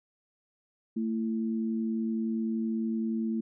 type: tone pair together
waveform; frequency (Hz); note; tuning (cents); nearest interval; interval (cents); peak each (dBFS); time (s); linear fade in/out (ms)
sine; 224.1 / 334.7; A3 / E4; +32 / +26; perfect fifth; 694; -28 / -36; 0.96-3.41; 10
effects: none